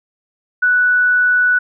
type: tone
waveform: sine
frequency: 1480 Hz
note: F#6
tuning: in tune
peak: -10 dBFS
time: 0.62-1.59 s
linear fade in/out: 10 ms
effects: none